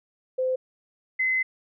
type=tone pair in turn; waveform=sine; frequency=515 / 2045 Hz; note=C5 / C7; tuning=-28 / -40 cents; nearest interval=2 octaves; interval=2388 cents; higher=second; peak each=-22 / -21 dBFS; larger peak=second; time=0.38-0.56 / 1.19-1.43 s; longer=second; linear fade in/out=10 ms; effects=none